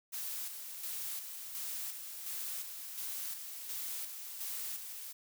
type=noise with tremolo; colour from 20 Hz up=blue; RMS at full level=-40 dBFS; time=0.12-5.13 s; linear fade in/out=20 ms; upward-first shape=square; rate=1.4 Hz; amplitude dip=45%; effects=none